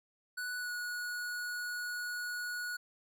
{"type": "tone with pitch glide", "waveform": "square", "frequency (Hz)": [1480, 1458.8], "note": ["F#6", "F#6"], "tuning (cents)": [0, -25], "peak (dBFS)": -37, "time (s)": [0.37, 2.77], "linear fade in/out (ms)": 10, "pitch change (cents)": -25, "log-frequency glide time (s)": [0.58, 0.72], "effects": []}